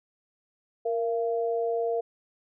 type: tone pair together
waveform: sine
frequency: 465.4 / 682 Hz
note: A#4 / F5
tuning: -3 / -41 cents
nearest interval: perfect fifth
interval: 662 cents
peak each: -26 / -30 dBFS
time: 0.85-2.01 s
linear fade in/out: 10 ms
effects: none